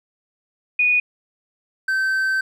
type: tone pair in turn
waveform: sine / triangle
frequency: 2468 / 1546.9 Hz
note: D#7 / G6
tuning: -15 / -23 cents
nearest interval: minor sixth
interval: 808 cents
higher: first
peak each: -14 / -16 dBFS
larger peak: first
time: 0.79-1 / 1.88-2.41 s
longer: second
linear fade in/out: 5 ms
effects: none